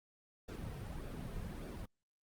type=noise with flanger; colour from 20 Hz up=brown; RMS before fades=-44 dBFS; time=0.48-1.86 s; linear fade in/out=10 ms; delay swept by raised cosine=0.97 to 3.57 ms; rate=1.7 Hz; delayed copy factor=-0.6; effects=Opus 48 kbps